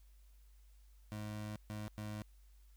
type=tone bursts at uneven times; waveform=25% pulse; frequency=105.8 Hz; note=G#2; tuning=33 cents sharp; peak=-38 dBFS; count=3; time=1.12-1.56 / 1.7-1.88 / 1.98-2.22 s; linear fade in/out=0 ms; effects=added 50 Hz sine -59 dBFS peak until 2.76 s + white hiss -75 dBFS RMS until 2.76 s